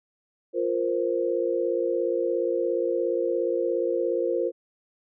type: chord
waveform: sine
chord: F suspended fourth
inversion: none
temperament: equal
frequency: 349.2 / 466.2 / 523.3 Hz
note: F4 / Bb4 / C5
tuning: 0 / 0 / 0 cents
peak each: -27 dBFS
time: 0.53-4.52 s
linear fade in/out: 50 ms
effects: none